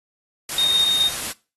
sine tone in noise, 3699 Hz, A#7, 14 cents flat, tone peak -16 dBFS, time 0.58-1.09 s, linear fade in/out 2 ms, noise white, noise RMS -28 dBFS, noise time 0.49-1.32 s, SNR +9 dB, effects noise-tail reverb RT60 0.3 s tail -20 dB re dry + AAC 32 kbps

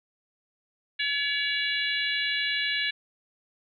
harmonic tone, 568 Hz, C#5, 42 cents sharp, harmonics 3 / 4 / 5 / 6 / 7, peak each -30 / -31 / -32 / -33 / -33 dBFS, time 0.99-2.91 s, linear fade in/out 10 ms, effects none

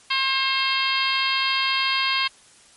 harmonic tone, 534 Hz, C5, 35 cents sharp, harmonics 2 / 3 / 4 / 5 / 6 / 7 / 8 / 9, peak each -26 / -30 / -27 / -27 / -26 / -31 / -29 / -31 dBFS, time 0.1-2.28 s, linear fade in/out 10 ms, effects white hiss -52 dBFS RMS until 2.76 s + MP3 48 kbps

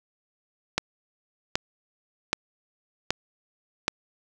click train, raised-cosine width 0.2 ms, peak -5 dBFS, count 5, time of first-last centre 0.78-3.881 s, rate 1.29 Hz, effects none

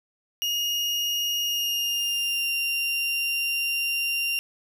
35% pulse tone with pitch glide, 2861 to 2775 Hz, F7 to F7, +41 to -12 cents, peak -22 dBFS, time 0.42-4.39 s, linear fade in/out 0 ms, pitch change -53 cents, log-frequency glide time 1.41-2.52 s, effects none

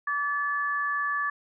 sine tone pair together, 1154 / 1729 Hz, D6 / A6, -31 / -31 cents, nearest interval perfect fifth, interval 700 cents, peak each -28 dBFS, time 0.07-1.3 s, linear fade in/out 5 ms, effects none

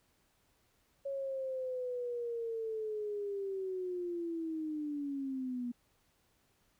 sine linear sweep, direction down, 554.4 to 239.2 Hz, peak -35 dBFS, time 1.05-5.72 s, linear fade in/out 10 ms, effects pink hiss -73 dBFS RMS until 6.79 s

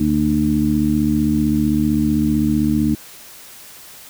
harmonic tone with a mistuned harmonic, 75.6 Hz, D#2, 49 cents flat, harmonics 1 / 2 / 3 / 4, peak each -25 / -23 / -17 / -18 dBFS, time 0-2.95 s, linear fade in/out 5 ms, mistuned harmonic 1, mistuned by +26 cents, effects white hiss -40 dBFS RMS until 4.09 s

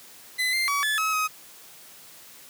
30% pulse tone with pitch steps, 2016 / 2094 / 1136 / 1726 / 1284 / 1263 Hz, B6 / C7 / C#6 / A6 / E6 / D#6, +35 / +1 / +42 / -34 / -46 / +26 cents, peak -20 dBFS, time 0.38-1.28 s, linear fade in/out 20 ms, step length 150 ms, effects white hiss -48 dBFS RMS until 2.49 s + high-pass 100 Hz 12 dB/octave

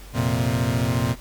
30% pulse chord, F suspended fourth, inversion none, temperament equal, 87.31 / 116.54 / 130.81 Hz, F2 / Bb2 / C3, 0 / 0 / 0 cents, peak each -26 / -20 / -22 dBFS, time 0.13-1.16 s, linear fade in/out 50 ms, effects added 48 Hz sine -41 dBFS peak until 1.2 s + pink hiss -46 dBFS RMS until 1.2 s

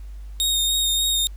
sawtooth tone with vibrato, 3711 Hz, A#7, 9 cents flat, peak -16 dBFS, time 0.4-1.27 s, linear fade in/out 0 ms, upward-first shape sine, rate 3.4 Hz, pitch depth 20 cents each way, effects added 50 Hz sine -33 dBFS peak until 1.36 s + pink hiss -58 dBFS RMS until 1.36 s

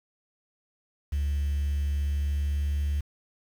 triangle tone with pitch glide, 71.5 to 72.25 Hz, D2 to D2, -46 to -28 cents, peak -21 dBFS, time 1.12-3.01 s, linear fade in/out 10 ms, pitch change +18 cents, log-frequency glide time 1.94-2.81 s, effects tanh soft clip ceiling -21 dBFS + 8-bit

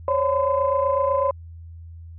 sine tone cluster, 538 / 566 / 1017 Hz, C5 / C#5 / C6, +48 / +36 / -50 cents, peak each -22 dBFS, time 0.08-1.31 s, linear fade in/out 2 ms, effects tanh soft clip ceiling -9 dBFS + added 83 Hz sine -37 dBFS peak until 2.18 s

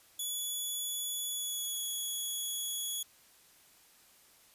10% pulse tone with pitch glide, 3412 to 3365 Hz, G#7 to G#7, +46 to +22 cents, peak -27 dBFS, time 0.19-3.03 s, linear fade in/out 5 ms, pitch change -24 cents, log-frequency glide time 1.28-1.82 s, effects white hiss -62 dBFS RMS until 4.54 s + resampled to 32000 Hz

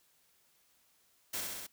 white noise with echo, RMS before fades -37 dBFS, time 1.33-1.41 s, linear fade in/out 10 ms, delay 65 ms, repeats 4, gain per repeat -2 dB, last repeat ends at 1.67 s, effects white hiss -70 dBFS RMS until 1.72 s

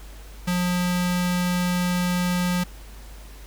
square tone with notch filter, 178.6 Hz, F3, 39 cents sharp, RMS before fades -23 dBFS, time 0.47-2.64 s, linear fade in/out 10 ms, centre 370 Hz, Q 0.51, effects added 50 Hz sine -39 dBFS peak until 3.46 s + pink hiss -48 dBFS RMS until 3.46 s

